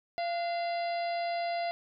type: harmonic tone with a mistuned harmonic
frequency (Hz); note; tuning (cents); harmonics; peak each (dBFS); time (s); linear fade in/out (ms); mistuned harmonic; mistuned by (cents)
687; F5; -29; 1 / 2 / 3 / 4 / 5 / 6 / 7; -30 / -48 / -41 / -48 / -52 / -47 / -48; 0.18-1.71; 0; 2; +80
effects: none